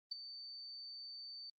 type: tone with ADSR envelope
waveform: sine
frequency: 4564 Hz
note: C#8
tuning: 50 cents sharp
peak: -35 dBFS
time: 0.11-1.5 s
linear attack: 11 ms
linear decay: 9 ms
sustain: -12 dB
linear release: 3 ms
effects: Opus 24 kbps